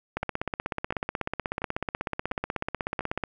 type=two click trains; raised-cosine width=0.5 ms; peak=-17 / -13 dBFS; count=5 / 51; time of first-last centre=0.23-3.008 / 0.17-3.237 s; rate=1.44 / 16.3 Hz; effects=none